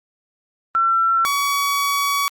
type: tone pair in turn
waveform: sine / sawtooth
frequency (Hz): 1349 / 1130.8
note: E6 / C#6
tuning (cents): +40 / +34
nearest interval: minor third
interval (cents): 306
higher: first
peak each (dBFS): -14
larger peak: neither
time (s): 0.75-1.25 / 1.25-2.28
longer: second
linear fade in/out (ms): 0
effects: Opus 48 kbps